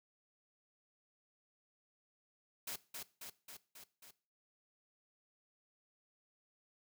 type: noise with echo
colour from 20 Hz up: white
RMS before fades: -43 dBFS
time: 2.67-2.76 s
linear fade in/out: 5 ms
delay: 270 ms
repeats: 5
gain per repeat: -3 dB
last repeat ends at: 4.11 s
effects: noise-tail reverb RT60 0.4 s tail -19 dB re dry + high-pass 80 Hz 12 dB/octave